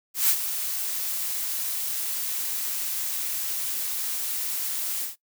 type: noise with ADSR envelope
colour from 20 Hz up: blue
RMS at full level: -19 dBFS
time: 0.14-5.16 s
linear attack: 150 ms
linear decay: 68 ms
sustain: -10 dB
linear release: 140 ms
effects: noise-tail reverb RT60 0.1 s tail -18 dB re dry